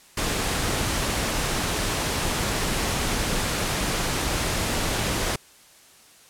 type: noise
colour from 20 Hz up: pink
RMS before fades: -25 dBFS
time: 0.17-5.36 s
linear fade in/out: 5 ms
effects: white hiss -52 dBFS RMS until 6.29 s + low-pass 11000 Hz 12 dB/octave